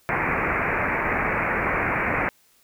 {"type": "low-pass noise", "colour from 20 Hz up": "white", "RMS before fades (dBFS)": -24, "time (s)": [0.09, 2.29], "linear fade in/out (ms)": 0, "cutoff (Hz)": 2400, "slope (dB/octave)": 96, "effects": ["white hiss -60 dBFS RMS until 2.63 s"]}